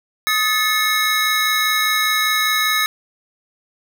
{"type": "tone cluster", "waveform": "square", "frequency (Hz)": [1257, 1746, 2169, 3836], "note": ["D#6", "A6", "C#7", "A#7"], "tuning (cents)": [17, -14, -38, 49], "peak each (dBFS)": -22, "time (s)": [0.27, 2.86], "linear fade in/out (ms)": 0, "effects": []}